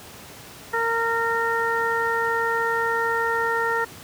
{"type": "harmonic tone", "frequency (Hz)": 460, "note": "A#4", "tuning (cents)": -23, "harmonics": [1, 2, 3, 4], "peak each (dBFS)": [-26, -26, -26, -26], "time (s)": [0.73, 3.85], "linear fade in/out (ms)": 10, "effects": ["pink hiss -42 dBFS RMS until 4.03 s", "high-pass 80 Hz 12 dB/octave"]}